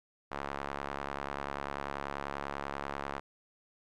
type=tone with band-pass filter; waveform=sawtooth; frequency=70.2 Hz; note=C#2; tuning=22 cents sharp; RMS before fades=-39 dBFS; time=0.31-3.2 s; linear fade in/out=10 ms; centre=1100 Hz; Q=1.2; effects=none